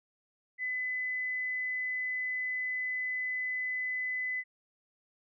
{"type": "tone", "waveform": "sine", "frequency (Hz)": 2010, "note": "B6", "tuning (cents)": 30, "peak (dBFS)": -31, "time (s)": [0.58, 4.44], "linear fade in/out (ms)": 50, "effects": []}